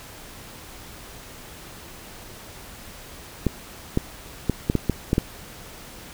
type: clicks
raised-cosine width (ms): 3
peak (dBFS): -6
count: 8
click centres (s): 3.467 / 3.974 / 4.497 / 4.699 / 4.753 / 4.897 / 5.131 / 5.181
effects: pink hiss -42 dBFS RMS until 6.13 s